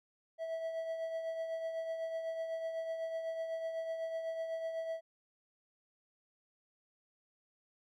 triangle tone with tremolo, 653 Hz, E5, 17 cents flat, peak -32 dBFS, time 0.38-5.01 s, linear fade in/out 50 ms, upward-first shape triangle, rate 8 Hz, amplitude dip 50%, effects none

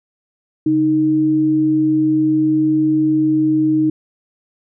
sine tone pair together, 138.59 / 311.1 Hz, C#3 / D#4, 0 / 0 cents, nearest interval octave + major second, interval 1400 cents, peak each -24 / -12 dBFS, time 0.66-3.9 s, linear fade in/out 5 ms, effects none

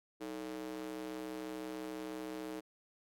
square tone with high-pass filter, 63 Hz, B1, 35 cents sharp, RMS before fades -43 dBFS, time 0.2-2.61 s, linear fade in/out 20 ms, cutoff 350 Hz, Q 3.2, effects AAC 64 kbps

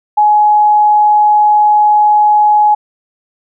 sine tone, 841 Hz, G#5, 22 cents sharp, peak -5 dBFS, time 0.17-2.75 s, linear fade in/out 10 ms, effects none

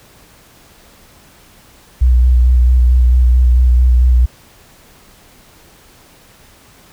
sine tone with vibrato, 61.74 Hz, B1, in tune, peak -6 dBFS, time 2.01-4.26 s, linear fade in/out 10 ms, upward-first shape square, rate 4.5 Hz, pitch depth 23 cents each way, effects pink hiss -45 dBFS RMS until 6.92 s

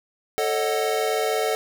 square chord, D# half-diminished seventh, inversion second, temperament equal with one note detuned, 440 / 546.4 / 622.3 / 740 Hz, A4 / C#5 / D#5 / F#5, 0 / -25 / 0 / 0 cents, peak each -25 / -31 / -29 / -28 dBFS, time 0.38-1.55 s, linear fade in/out 0 ms, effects none

